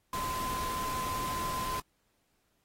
sine tone in noise, 1028 Hz, C6, 31 cents flat, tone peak -33 dBFS, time 0.13-1.8 s, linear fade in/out 2 ms, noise pink, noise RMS -39 dBFS, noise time 0.13-1.8 s, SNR +3 dB, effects pink hiss -75 dBFS RMS until 2.64 s + AAC 48 kbps

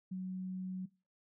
sine tone, 185.9 Hz, F#3, 8 cents sharp, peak -37 dBFS, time 0.11-0.86 s, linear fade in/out 10 ms, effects noise-tail reverb RT60 0.3 s tail -21 dB re dry

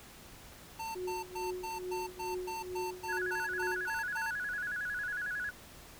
square tone bursts, 898 Hz, A5, 35 cents sharp, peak -38 dBFS, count 13, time 0.79-4.31 s, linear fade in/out 10 ms, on 160 ms, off 120 ms
sine tone with tremolo, 365 Hz, F#4, 24 cents flat, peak -34 dBFS, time 0.95-3.89 s, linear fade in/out 10 ms, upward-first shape triangle, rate 2.3 Hz, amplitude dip 90%
sine tone with vibrato, 1568 Hz, G6, in tune, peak -34 dBFS, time 3.08-5.51 s, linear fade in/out 20 ms, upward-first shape square, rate 11 Hz, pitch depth 110 cents each way
effects pink hiss -53 dBFS RMS until 5.99 s

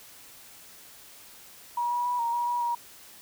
sine tone with pitch steps, 958 / 967 / 978 / 935 / 957 / 965 / 950 Hz, A#5 / B5 / B5 / A#5 / A#5 / B5 / A#5, +47 / -37 / -17 / +5 / +45 / -40 / +33 cents, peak -25 dBFS, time 1.77-2.75 s, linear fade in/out 5 ms, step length 140 ms, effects white hiss -50 dBFS RMS until 3.21 s

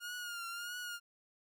sawtooth tone with vibrato, 1418 Hz, F6, 26 cents sharp, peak -37 dBFS, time 0-1 s, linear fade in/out 50 ms, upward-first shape triangle, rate 1.6 Hz, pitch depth 64 cents each way, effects none

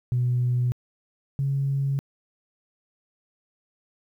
sine tone pair in turn, 123.47 / 137.98 Hz, B2 / C#3, 0 / -8 cents, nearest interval major second, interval 192 cents, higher second, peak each -19 / -21 dBFS, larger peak first, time 0.12-0.72 / 1.39-1.99 s, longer neither, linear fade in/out 0 ms, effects tanh soft clip ceiling -16 dBFS + 10-bit

